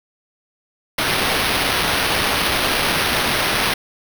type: noise with sample-and-hold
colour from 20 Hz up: white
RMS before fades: -19 dBFS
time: 0.98-3.74 s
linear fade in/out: 5 ms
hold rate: 7350 Hz
effects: none